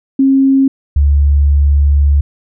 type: tone pair in turn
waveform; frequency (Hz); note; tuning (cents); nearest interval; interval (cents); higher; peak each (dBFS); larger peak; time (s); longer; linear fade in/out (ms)
sine; 270 / 71.51; C#4 / D2; -45 / -46; octave + major seventh; 2301; first; -6; neither; 0.19-0.68 / 0.96-2.21; second; 5
effects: none